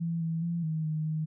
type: tone with pitch steps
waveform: sine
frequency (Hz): 167.1 / 163.5 / 170 / 158.1 / 155.4 / 156.4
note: E3 / E3 / F3 / D#3 / D#3 / D#3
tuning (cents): +24 / -14 / -46 / +28 / -2 / +9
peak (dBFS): -28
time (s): 0-1.26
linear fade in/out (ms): 20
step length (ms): 210
effects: none